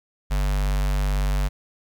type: tone with notch filter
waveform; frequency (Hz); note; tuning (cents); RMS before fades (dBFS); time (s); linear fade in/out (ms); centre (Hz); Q
square; 49; G1; 0; -22; 0.3-1.49; 20; 330; 1.1
effects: 10-bit